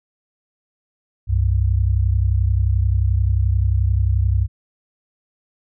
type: tone pair together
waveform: sine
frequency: 65.59 / 97 Hz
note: C2 / G2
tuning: +5 / -18 cents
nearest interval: perfect fifth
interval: 677 cents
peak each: -17 dBFS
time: 1.27-4.48 s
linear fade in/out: 50 ms
effects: none